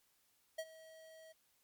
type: tone with ADSR envelope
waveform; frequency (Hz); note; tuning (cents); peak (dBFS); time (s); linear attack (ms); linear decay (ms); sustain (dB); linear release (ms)
square; 641; E5; -49; -38; 0.58-1.33; 10; 52; -18; 17
effects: white hiss -75 dBFS RMS until 1.63 s + MP3 96 kbps